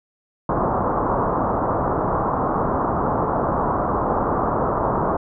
white low-pass noise, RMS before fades -21 dBFS, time 0.49-5.17 s, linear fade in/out 5 ms, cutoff 1200 Hz, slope 48 dB/octave, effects none

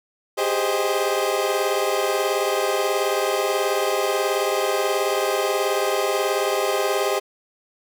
30% pulse chord, Ab major seventh, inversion third, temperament equal with one note detuned, 392 / 410.5 / 523.3 / 622.3 Hz, G4 / Ab4 / C5 / Eb5, 0 / -20 / 0 / 0 cents, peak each -23 dBFS, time 0.37-7.2 s, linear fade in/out 20 ms, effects none

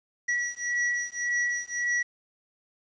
square beating tone pair, 1934 / 1935.8 Hz, B6 / B6, -37 / -35 cents, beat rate 1.8 Hz, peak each -30 dBFS, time 0.28-2.03 s, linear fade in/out 10 ms, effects resampled to 16000 Hz + 9-bit

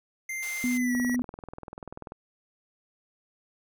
square tone with pitch glide, 2093 to 1930.4 Hz, C7 to B6, 0 to -40 cents, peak -32 dBFS, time 0.29-1.16 s, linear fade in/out 5 ms, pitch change -140 cents, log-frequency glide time 0.72-0.94 s
white band-pass noise, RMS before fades -42 dBFS, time 0.42-0.78 s, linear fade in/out 10 ms, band 540 to 16000 Hz, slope 24 dB/octave
sine tone, 247.3 Hz, B3, 3 cents sharp, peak -24 dBFS, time 0.64-1.22 s, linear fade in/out 0 ms
click train, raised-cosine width 1 ms, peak -25 dBFS, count 25, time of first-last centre 0.95-2.121 s, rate 20.5 Hz
effects none

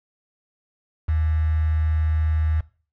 sine tone with quantisation, 78.5 Hz, D#2, 16 cents sharp, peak -18 dBFS, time 1.08-2.61 s, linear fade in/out 10 ms, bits 6, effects noise-tail reverb RT60 0.4 s tail -20 dB re dry + low-pass 2000 Hz 12 dB/octave

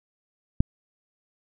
click, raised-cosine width 5 ms, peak -6 dBFS, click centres 0.605 s, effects none

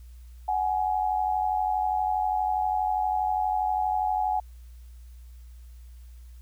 sine tone pair together, 746 / 838.4 Hz, F#5 / G#5, +14 / +16 cents, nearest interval major second, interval 202 cents, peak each -26 dBFS, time 0.48-4.4 s, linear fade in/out 5 ms, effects added 60 Hz sine -43 dBFS peak until 6.41 s + white hiss -64 dBFS RMS until 6.41 s

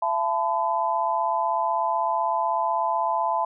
sine tone cluster, 674 / 873 / 1009 Hz, E5 / A5 / B5, +38 / -14 / +37 cents, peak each -27 / -25 / -25 dBFS, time 0.02-3.45 s, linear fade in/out 5 ms, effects none

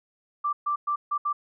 sine tone bursts at uneven times, 1174.7 Hz, D6, in tune, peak -23 dBFS, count 5, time 0.44-0.53 / 0.66-0.76 / 0.87-0.96 / 1.11-1.18 / 1.25-1.33 s, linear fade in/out 10 ms, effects none

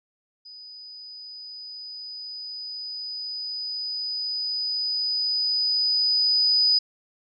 sine tone with level ramp, 4978 Hz, D#8, in tune, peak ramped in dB -41 to -16 dBFS, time 0.45-6.79 s, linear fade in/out 10 ms, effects none

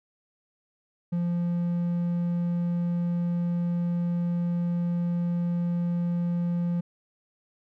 triangle tone, 173.3 Hz, F3, 13 cents flat, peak -22 dBFS, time 1.12-6.81 s, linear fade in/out 10 ms, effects none

